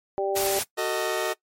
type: harmonic tone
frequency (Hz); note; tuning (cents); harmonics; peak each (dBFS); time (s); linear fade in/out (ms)
196; G3; 0; 2 / 3 / 4; -26 / -28 / -29; 0.18-0.59; 0
type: noise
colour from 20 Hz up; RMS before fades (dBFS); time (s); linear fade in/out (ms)
white; -27; 0.35-0.64; 20
type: chord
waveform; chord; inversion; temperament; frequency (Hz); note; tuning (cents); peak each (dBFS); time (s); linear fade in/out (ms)
sawtooth; D# diminished; first; just; 373.4 / 448 / 622.3; F#4 / A4 / D#5; +16 / +31 / 0; -25; 0.77-1.34; 20
effects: noise-tail reverb RT60 0.1 s tail -20 dB re dry + MP3 64 kbps